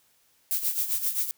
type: noise with tremolo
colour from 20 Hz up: violet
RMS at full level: -25 dBFS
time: 0.51-1.31 s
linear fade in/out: 0 ms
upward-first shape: sine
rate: 7.6 Hz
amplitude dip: 70%
effects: white hiss -65 dBFS RMS until 1.37 s